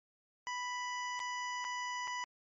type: tone with dropouts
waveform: 25% pulse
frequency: 987.8 Hz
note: B5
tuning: in tune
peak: -33 dBFS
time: 0.47-2.24 s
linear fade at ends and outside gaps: 0 ms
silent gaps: 1.193-1.201 / 1.643-1.649 / 2.073-2.077 s
effects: MP3 32 kbps